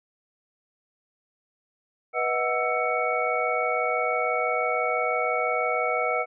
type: tone cluster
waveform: sine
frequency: 490.1 / 632 / 738 / 1324 / 2232 Hz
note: B4 / D#5 / F#5 / E6 / C#7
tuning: -13 / +27 / -5 / +7 / +11 cents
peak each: -29 dBFS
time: 2.13-6.26 s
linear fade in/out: 50 ms
effects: none